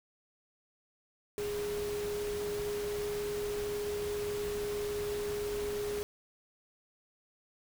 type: tone in noise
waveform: sine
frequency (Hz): 413.4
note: G#4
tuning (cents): -8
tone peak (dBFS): -33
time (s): 1.38-6.03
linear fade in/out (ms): 0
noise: pink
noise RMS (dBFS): -43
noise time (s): 1.38-6.03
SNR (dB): +7
effects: none